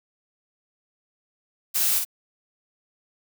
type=noise with echo; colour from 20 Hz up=blue; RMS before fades=-23 dBFS; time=1.74-2 s; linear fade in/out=20 ms; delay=51 ms; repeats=1; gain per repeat=-4 dB; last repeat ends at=2.051 s; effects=none